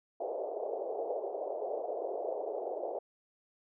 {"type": "band-pass noise", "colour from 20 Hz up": "white", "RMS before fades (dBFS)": -37, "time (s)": [0.2, 2.99], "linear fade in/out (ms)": 5, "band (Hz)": [390, 700], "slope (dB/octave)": 48, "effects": []}